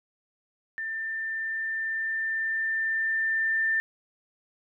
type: tone with level ramp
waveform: sine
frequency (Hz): 1789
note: A6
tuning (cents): +28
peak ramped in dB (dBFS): -30 to -22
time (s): 0.78-3.8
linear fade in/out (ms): 0
effects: none